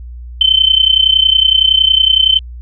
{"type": "tone with amplitude modulation", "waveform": "sine", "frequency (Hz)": 3078, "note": "G7", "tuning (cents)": -32, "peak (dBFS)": -3, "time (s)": [0.41, 2.39], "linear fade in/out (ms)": 2, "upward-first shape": "sine", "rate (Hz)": 30.8, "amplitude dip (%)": 85, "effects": ["added 60 Hz sine -26 dBFS peak until 2.61 s"]}